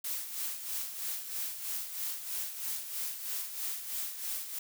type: noise with tremolo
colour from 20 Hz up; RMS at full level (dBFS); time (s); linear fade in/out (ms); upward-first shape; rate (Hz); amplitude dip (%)
blue; -35; 0.04-4.59; 5; sine; 3.1; 60
effects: none